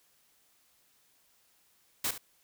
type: noise with echo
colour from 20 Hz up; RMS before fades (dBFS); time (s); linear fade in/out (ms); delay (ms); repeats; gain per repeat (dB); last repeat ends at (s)
white; -31; 2.04-2.11; 5; 70; 1; -12; 2.18
effects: white hiss -68 dBFS RMS until 2.43 s

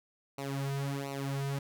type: tone with flanger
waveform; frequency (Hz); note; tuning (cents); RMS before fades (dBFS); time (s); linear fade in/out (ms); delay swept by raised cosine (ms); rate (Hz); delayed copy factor
sawtooth; 138.59; C#3; 0; -35; 0.38-1.59; 5; 0.59 to 3.59; 1.4; -0.85
effects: none

